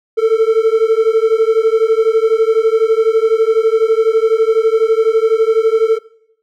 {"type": "beating tone pair", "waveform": "triangle", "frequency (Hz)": [440.2, 452.2], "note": ["A4", "A4"], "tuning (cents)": [1, 47], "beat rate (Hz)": 12, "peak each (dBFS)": -10, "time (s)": [0.17, 5.99], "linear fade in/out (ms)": 20, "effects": ["noise-tail reverb RT60 0.7 s tail -21 dB re dry"]}